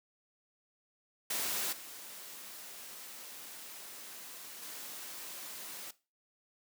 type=noise with level steps; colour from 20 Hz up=white; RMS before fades=-35 / -48 / -45 dBFS; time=1.3-5.91 s; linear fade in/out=5 ms; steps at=1.72 / 4.62 s; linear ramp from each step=10 ms; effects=noise-tail reverb RT60 0.3 s tail -18 dB re dry + high-pass 200 Hz 12 dB/octave